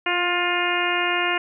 harmonic tone with a mistuned harmonic, 353.3 Hz, F4, 20 cents sharp, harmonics 1 / 2 / 3 / 4 / 5 / 6 / 7 / 8, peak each -28 / -28 / -28 / -28 / -28 / -28 / -28 / -28 dBFS, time 0.06-1.38 s, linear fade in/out 5 ms, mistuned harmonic 1, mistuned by -19 cents, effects none

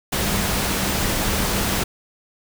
sine tone in noise, 196 Hz, G3, in tune, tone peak -30 dBFS, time 0.12-1.84 s, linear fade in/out 10 ms, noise pink, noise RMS -22 dBFS, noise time 0.12-1.84 s, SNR -11 dB, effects none

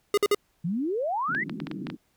square tone bursts, 410 Hz, G#4, 22 cents flat, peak -19 dBFS, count 3, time 0.14-0.347 s, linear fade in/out 2 ms, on 35 ms, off 51 ms
sine exponential sweep, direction up, 157.2 to 2093 Hz, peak -25 dBFS, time 0.64-1.44 s, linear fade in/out 10 ms
white band-pass noise, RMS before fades -36 dBFS, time 1.28-1.97 s, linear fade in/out 20 ms, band 150 to 320 Hz, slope 48 dB/octave
clicks, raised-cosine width 0.3 ms, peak -20 dBFS, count 7, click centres 1.349 / 1.496 / 1.602 / 1.67 / 1.714 / 1.869 / 1.901 s
effects pink hiss -69 dBFS RMS until 2.16 s

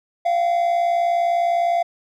triangle tone pair together, 689.1 / 749 Hz, F5 / F#5, -23 / +21 cents, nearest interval minor second, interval 144 cents, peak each -15 / -23 dBFS, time 0.25-1.83 s, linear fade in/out 10 ms, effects none

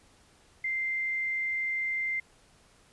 sine tone, 2089 Hz, C7, 3 cents flat, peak -28 dBFS, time 0.64-2.2 s, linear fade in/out 5 ms, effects pink hiss -61 dBFS RMS until 2.92 s + resampled to 24000 Hz

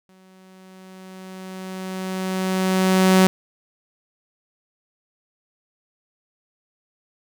sawtooth tone with exponential growth, 187.5 Hz, F#3, 23 cents sharp, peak -7 dBFS, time 0.09-3.27 s, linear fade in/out 0 ms, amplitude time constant 690 ms, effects none

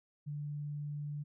sine tone, 146.83 Hz, D3, in tune, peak -37 dBFS, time 0.26-1.24 s, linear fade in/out 20 ms, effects none

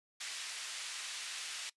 pink band-pass noise, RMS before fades -43 dBFS, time 0.2-1.7 s, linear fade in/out 10 ms, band 2200 to 8800 Hz, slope 12 dB/octave, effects noise-tail reverb RT60 0.1 s tail -20 dB re dry + resampled to 24000 Hz

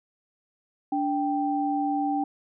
sine tone pair together, 290.5 / 784 Hz, D4 / G5, -19 / 0 cents, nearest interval octave + perfect fourth, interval 1719 cents, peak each -26 dBFS, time 0.92-2.24 s, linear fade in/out 5 ms, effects none

